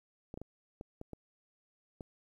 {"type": "clicks", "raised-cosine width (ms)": 2, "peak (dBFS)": -30, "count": 7, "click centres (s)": [0.341, 0.375, 0.416, 0.811, 1.014, 1.133, 2.008], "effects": ["11-bit"]}